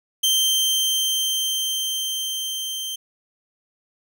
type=tone with level ramp; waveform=sawtooth; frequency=3136 Hz; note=G7; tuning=in tune; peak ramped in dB=-13 to -24 dBFS; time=0.23-2.96 s; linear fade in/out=10 ms; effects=none